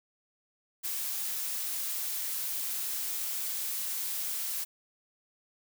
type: noise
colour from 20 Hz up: blue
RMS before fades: -34 dBFS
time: 0.83-4.65 s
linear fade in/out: 20 ms
effects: none